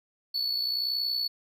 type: tone with amplitude modulation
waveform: triangle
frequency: 4435 Hz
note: C#8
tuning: in tune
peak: -23 dBFS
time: 0.34-1.28 s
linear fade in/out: 10 ms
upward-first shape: sine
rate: 60.9 Hz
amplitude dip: 55%
effects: none